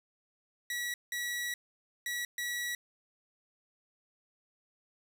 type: tone bursts at uneven times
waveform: sawtooth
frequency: 1934 Hz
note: B6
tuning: 37 cents flat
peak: -30 dBFS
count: 4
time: 0.7-0.94 / 1.12-1.54 / 2.06-2.25 / 2.38-2.75 s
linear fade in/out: 2 ms
effects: 12-bit